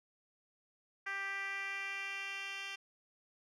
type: tone with band-pass filter sweep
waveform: 10% pulse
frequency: 393.4 Hz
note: G4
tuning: 6 cents sharp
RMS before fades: -41 dBFS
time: 1.06-2.76 s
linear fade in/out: 10 ms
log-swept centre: 1800 to 3200 Hz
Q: 2.6
effects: none